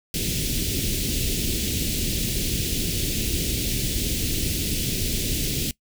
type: band-stop noise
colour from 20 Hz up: pink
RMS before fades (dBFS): -25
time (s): 0.14-5.71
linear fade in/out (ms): 2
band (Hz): 390 to 2700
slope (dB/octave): 24
effects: noise-tail reverb RT60 0.1 s tail -21 dB re dry